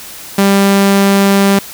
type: tone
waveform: sawtooth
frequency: 197.7 Hz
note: G3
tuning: 15 cents sharp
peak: -3 dBFS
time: 0.38-1.59 s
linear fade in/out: 5 ms
effects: white hiss -30 dBFS RMS until 1.73 s